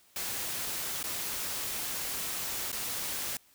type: noise with dropouts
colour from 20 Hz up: white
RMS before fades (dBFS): -35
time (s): 0.16-3.37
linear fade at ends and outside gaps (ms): 2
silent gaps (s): 1.03-1.039 / 2.718-2.727
effects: white hiss -63 dBFS RMS until 3.54 s